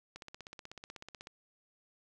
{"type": "click train", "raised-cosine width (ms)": 0.2, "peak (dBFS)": -29, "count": 19, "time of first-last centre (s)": [0.16, 1.271], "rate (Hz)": 16.2, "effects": []}